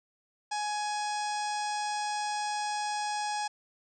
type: harmonic tone with a mistuned harmonic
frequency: 837 Hz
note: G#5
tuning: 13 cents sharp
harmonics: 1 / 2 / 3 / 4 / 5 / 6 / 7 / 8 / 9 / 10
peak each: -31 / -41 / -44 / -46 / -48 / -42 / -45 / -48 / -51 / -47 dBFS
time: 0.51-3.48 s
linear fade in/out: 10 ms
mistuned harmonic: 7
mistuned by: -58 cents
effects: none